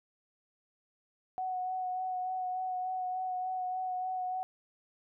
sine tone with vibrato, 740 Hz, F#5, in tune, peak -32 dBFS, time 1.38-4.43 s, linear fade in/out 0 ms, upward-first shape sine, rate 3.4 Hz, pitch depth 18 cents each way, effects none

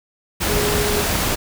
sine tone in noise, 415.3 Hz, G#4, in tune, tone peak -22 dBFS, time 0.48-1.03 s, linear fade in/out 20 ms, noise pink, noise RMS -20 dBFS, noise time 0.4-1.36 s, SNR -5 dB, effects none

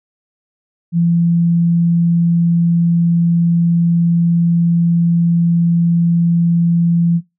sine tone, 169.8 Hz, F3, 48 cents flat, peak -10 dBFS, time 0.92-7.21 s, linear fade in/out 50 ms, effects noise-tail reverb RT60 0.2 s tail -18 dB re dry

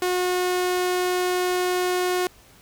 sawtooth tone, 362.3 Hz, F#4, 36 cents flat, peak -17 dBFS, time 0.02-2.27 s, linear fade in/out 2 ms, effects pink hiss -52 dBFS RMS until 2.61 s

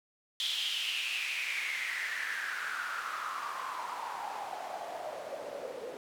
white noise with band-pass filter sweep, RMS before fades -37 dBFS, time 0.4-5.97 s, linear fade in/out 0 ms, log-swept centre 3400 to 470 Hz, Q 6.1, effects none

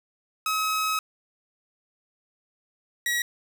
sawtooth tone pair in turn, 1278 / 1914.8 Hz, D#6 / A#6, +46 / +46 cents, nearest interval perfect fifth, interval 700 cents, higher second, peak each -20 dBFS, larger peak neither, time 0.46-0.99 / 3.06-3.22 s, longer first, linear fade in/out 2 ms, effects none

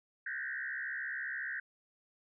sine tone with frequency modulation, 1711 Hz, A6, 49 cents flat, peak -36 dBFS, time 0.26-1.6 s, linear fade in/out 5 ms, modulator 67.1 Hz, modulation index 3.1, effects none

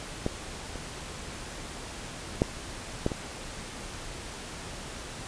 clicks, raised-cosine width 2 ms, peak -13 / -24 / -8 / -11 / -19 dBFS, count 5, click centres 0.264 / 0.757 / 2.419 / 3.064 / 3.118 s, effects pink hiss -40 dBFS RMS until 5.27 s + resampled to 22050 Hz

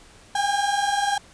35% pulse tone pair together, 794 / 814.4 Hz, G5 / G#5, +22 / -34 cents, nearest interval unison, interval 44 cents, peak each -23 / -21 dBFS, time 0.35-1.18 s, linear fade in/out 5 ms, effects pink hiss -50 dBFS RMS until 1.33 s + resampled to 22050 Hz

